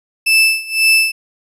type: tone with tremolo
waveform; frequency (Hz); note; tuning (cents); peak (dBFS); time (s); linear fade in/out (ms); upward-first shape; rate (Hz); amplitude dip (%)
35% pulse; 2637; E7; 0; -6; 0.26-1.12; 10; sine; 1.9; 90
effects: resampled to 32000 Hz